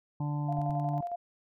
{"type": "harmonic tone", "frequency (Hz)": 146.83, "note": "D3", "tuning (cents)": 0, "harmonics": [1, 2, 4, 5, 6, 7], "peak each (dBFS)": [-30, -39, -49, -49, -42, -50], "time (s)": [0.2, 1.01], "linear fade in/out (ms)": 5}
{"type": "tone with tremolo", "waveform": "sine", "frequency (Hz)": 698.5, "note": "F5", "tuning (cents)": 0, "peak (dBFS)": -31, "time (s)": [0.48, 1.16], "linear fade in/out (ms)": 10, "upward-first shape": "square", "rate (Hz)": 11, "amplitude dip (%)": 50}
{"type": "clicks", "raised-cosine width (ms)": 5, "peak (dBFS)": -33, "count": 2, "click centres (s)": [0.589, 0.697]}
{"effects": []}